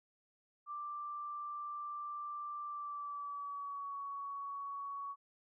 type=tone with pitch glide; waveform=sine; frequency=1178 to 1120.9 Hz; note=D6 to C#6; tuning=+5 to +19 cents; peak=-40 dBFS; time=0.66-5.16 s; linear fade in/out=50 ms; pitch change=-86 cents; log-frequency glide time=2.65-3.95 s; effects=none